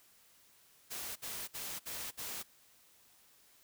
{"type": "noise bursts", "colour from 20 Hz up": "white", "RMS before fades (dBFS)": -42, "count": 5, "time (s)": [0.9, 2.432], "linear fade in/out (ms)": 20, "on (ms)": 260, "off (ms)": 58, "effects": ["white hiss -65 dBFS RMS until 3.63 s"]}